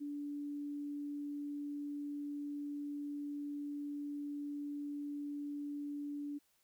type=tone; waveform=sine; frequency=289.5 Hz; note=D4; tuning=25 cents flat; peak=-39 dBFS; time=0-6.39 s; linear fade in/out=20 ms; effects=white hiss -75 dBFS RMS until 6.63 s